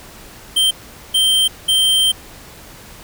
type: tone bursts at uneven times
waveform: square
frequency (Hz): 3136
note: G7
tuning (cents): 0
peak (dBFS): -12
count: 3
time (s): 0.56-0.71 / 1.14-1.48 / 1.68-2.12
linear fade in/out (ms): 10
effects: pink hiss -39 dBFS RMS until 3.03 s